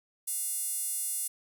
sawtooth tone with high-pass filter, 700 Hz, F5, 4 cents sharp, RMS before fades -33 dBFS, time 0.27-1.28 s, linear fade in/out 10 ms, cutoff 10000 Hz, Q 3.1, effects none

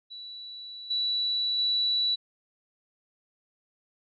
sine tone with level steps, 3941 Hz, B7, 4 cents flat, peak -39 / -25 / -23 dBFS, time 0.1-2.16 s, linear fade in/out 20 ms, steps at 0.9 / 1.58 s, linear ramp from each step 10 ms, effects none

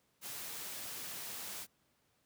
white noise, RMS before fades -44 dBFS, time 0.21-1.67 s, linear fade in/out 50 ms, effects pink hiss -75 dBFS RMS until 2.25 s + high-pass 80 Hz 12 dB/octave

